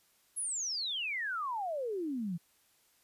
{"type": "exponential sweep", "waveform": "sine", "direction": "down", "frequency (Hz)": [11175, 161.2], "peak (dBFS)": -33, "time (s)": [0.36, 2.38], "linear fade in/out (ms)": 20, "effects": ["white hiss -69 dBFS RMS until 3.03 s", "resampled to 32000 Hz"]}